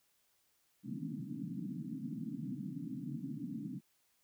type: band-pass noise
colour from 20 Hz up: white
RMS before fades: -42 dBFS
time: 0.83-3.81 s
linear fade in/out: 50 ms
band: 130 to 300 Hz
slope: 96 dB/octave
effects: white hiss -75 dBFS RMS until 4.23 s